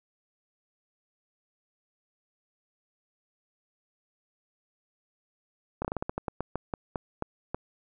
slowing click train, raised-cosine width 1 ms, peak -16 dBFS, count 15, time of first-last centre 5.82-7.546 s, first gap 27 ms, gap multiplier 1.21, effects none

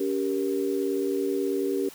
sine chord, G diminished, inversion second, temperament just, 282.2 / 392 / 470.4 Hz, Db4 / G4 / Bb4, +31 / 0 / +16 cents, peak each -29 / -26 / -32 dBFS, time 0-1.89 s, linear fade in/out 5 ms, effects white hiss -47 dBFS RMS until 1.94 s

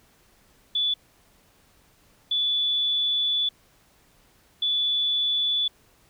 sine tone bursts at uneven times, 3457 Hz, A7, 31 cents flat, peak -21 dBFS, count 3, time 0.75-0.94 / 2.31-3.49 / 4.62-5.68 s, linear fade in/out 5 ms, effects pink hiss -60 dBFS RMS until 6.09 s

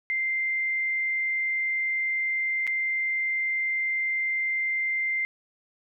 sine tone with dropouts, 2090 Hz, C7, 2 cents flat, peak -24 dBFS, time 0.1-5.25 s, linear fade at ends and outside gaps 0 ms, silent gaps 2.668-2.675 s, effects none

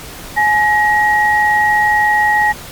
sine tone pair together, 845 / 1897 Hz, G#5 / A#6, +30 / +30 cents, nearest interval octave + major second, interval 1400 cents, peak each -12 dBFS, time 0.36-2.53 s, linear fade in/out 20 ms, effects pink hiss -31 dBFS RMS until 2.71 s + MP3 96 kbps

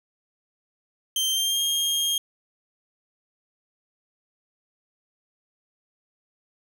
sawtooth tone with pitch glide, 3136 to 3228 Hz, G7 to G#7, 0 to -50 cents, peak -19 dBFS, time 1.16-2.18 s, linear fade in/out 2 ms, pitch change +50 cents, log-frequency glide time 1.3-1.61 s, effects none

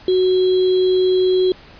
sine tone with sample-and-hold, 370 Hz, F#4, in tune, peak -12 dBFS, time 0.08-1.52 s, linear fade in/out 2 ms, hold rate 3675 Hz, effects pink hiss -43 dBFS RMS until 1.79 s + resampled to 11025 Hz

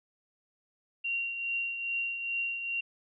sine tone with tremolo, 2758 Hz, F7, 22 cents flat, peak -28 dBFS, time 1.04-2.81 s, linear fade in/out 10 ms, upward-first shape triangle, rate 2.4 Hz, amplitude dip 55%, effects none

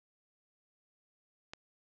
click, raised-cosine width 0.2 ms, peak -25 dBFS, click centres 1.535 s, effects low-pass 6000 Hz 12 dB/octave

